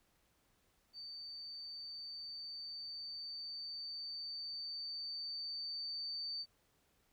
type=tone with level ramp; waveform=sine; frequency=4578 Hz; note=D8; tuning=45 cents flat; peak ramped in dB=-46 to -39 dBFS; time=0.93-6.46 s; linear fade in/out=50 ms; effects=pink hiss -75 dBFS RMS until 7.12 s